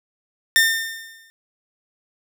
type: tone with exponential decay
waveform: sawtooth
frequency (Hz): 1809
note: A6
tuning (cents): +48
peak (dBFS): -7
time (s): 0.56-1.3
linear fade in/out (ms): 0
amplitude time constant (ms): 160
effects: none